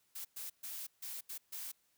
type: noise bursts at uneven times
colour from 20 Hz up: blue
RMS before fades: -44 dBFS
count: 6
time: 0.15-0.25 / 0.36-0.5 / 0.63-0.87 / 1.02-1.21 / 1.29-1.38 / 1.52-1.72 s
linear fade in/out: 10 ms
effects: white hiss -75 dBFS RMS until 1.97 s